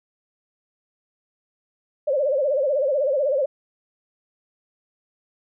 sine tone with vibrato, 559 Hz, C#5, 14 cents sharp, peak -18 dBFS, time 2.07-3.46 s, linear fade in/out 10 ms, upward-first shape sine, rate 16 Hz, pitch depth 140 cents each way, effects none

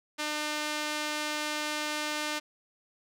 sawtooth tone with band-pass filter, 301.3 Hz, D4, 44 cents sharp, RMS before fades -33 dBFS, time 0.18-2.4 s, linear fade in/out 20 ms, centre 3600 Hz, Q 0.52, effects none

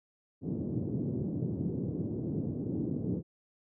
pink band-pass noise, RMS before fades -34 dBFS, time 0.41-3.23 s, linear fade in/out 50 ms, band 110 to 360 Hz, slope 24 dB/octave, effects none

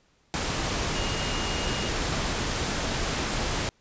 sine tone in noise, 2851 Hz, F7, 35 cents sharp, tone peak -36 dBFS, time 0.95-1.89 s, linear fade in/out 0 ms, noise pink, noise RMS -28 dBFS, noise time 0.34-3.69 s, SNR -11 dB, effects pink hiss -65 dBFS RMS until 3.8 s + resampled to 16000 Hz

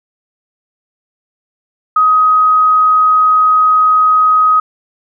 sine tone, 1259 Hz, D#6, 20 cents sharp, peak -6 dBFS, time 1.96-4.6 s, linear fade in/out 5 ms, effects none

